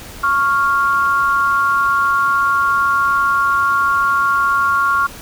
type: tone pair together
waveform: sine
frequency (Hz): 1105.6 / 1396.9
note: C#6 / F6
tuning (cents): -5 / 0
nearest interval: major third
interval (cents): 405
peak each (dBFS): -15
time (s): 0.23-5.07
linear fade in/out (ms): 10
effects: pink hiss -35 dBFS RMS until 5.21 s